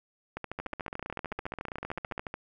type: two click trains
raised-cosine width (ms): 0.5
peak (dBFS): -20 / -21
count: 28 / 25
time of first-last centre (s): 0.37-2.341 / 0.6-2.179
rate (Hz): 13.7 / 15.2
effects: none